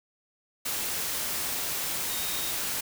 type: tone in noise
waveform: sine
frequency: 3729 Hz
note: A#7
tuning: in tune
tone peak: -38 dBFS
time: 2.1-2.51 s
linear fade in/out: 10 ms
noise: white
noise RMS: -31 dBFS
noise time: 0.65-2.81 s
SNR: -10 dB
effects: none